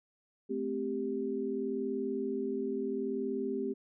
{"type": "tone cluster", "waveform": "sine", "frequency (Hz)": [218.4, 259.1, 394.1], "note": ["A3", "C4", "G4"], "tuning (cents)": [-13, -17, 9], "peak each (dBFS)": [-39, -36, -34], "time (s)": [0.49, 3.74], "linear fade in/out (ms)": 20, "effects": []}